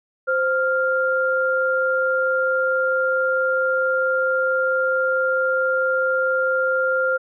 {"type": "tone pair together", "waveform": "sine", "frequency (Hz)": [521.4, 1396.9], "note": ["C5", "F6"], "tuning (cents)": [-6, 0], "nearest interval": "octave + perfect fourth", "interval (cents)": 1706, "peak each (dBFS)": -20, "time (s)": [0.27, 7.18], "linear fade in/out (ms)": 20, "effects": []}